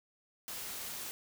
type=noise; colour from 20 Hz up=white; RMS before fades=-42 dBFS; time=0.48-1.11 s; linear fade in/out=0 ms; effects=none